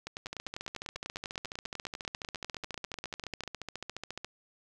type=two click trains; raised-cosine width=0.2 ms; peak=-21 / -21 dBFS; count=58 / 35; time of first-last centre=0.26-4.246 / 0.07-3.436 s; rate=14.3 / 10.1 Hz; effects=none